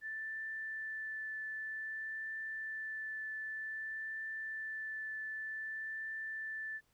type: tone with vibrato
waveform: sine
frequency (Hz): 1760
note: A6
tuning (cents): 0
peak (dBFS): -39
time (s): 0.01-6.81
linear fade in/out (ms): 50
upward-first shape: triangle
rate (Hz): 0.53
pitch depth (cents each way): 10
effects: pink hiss -75 dBFS RMS until 6.93 s